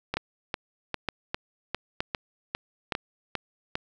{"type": "two click trains", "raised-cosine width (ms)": 0.3, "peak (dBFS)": [-12, -11], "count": [10, 4], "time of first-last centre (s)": [[0.14, 3.754], [0.17, 2.922]], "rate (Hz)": [2.49, 1.09], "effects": []}